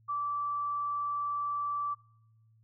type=tone; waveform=sine; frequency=1162 Hz; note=D6; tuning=19 cents flat; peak=-30 dBFS; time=0.08-1.95 s; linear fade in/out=20 ms; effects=noise-tail reverb RT60 0.8 s tail -24 dB re dry + added 111 Hz sine -61 dBFS peak until 2.63 s